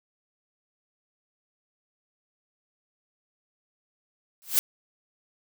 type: noise with exponential growth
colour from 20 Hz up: blue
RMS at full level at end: -17 dBFS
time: 4.42-4.59 s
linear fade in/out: 0 ms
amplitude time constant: 35 ms
effects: none